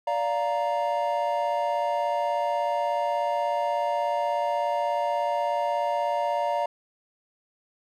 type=chord; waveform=triangle; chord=Bb major; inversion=first; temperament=just; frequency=582.7 / 699.2 / 932.3 Hz; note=D5 / F5 / Bb5; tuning=-14 / +2 / 0 cents; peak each=-26 dBFS; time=0.07-6.66 s; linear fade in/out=5 ms; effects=none